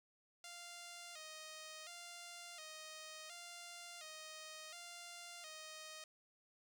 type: tone with vibrato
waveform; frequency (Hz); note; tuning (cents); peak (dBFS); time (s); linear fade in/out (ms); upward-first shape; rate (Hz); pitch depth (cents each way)
5% pulse; 659.3; E5; 0; -39; 0.44-6.04; 2; square; 0.7; 94
effects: none